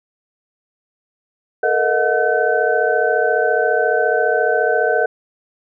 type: tone cluster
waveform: sine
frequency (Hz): 440 / 474.5 / 627 / 723 / 1523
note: A4 / A#4 / D#5 / F#5 / F#6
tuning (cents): 0 / +31 / +13 / -40 / +50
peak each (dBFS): -20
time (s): 1.63-5.06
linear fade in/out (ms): 5
effects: none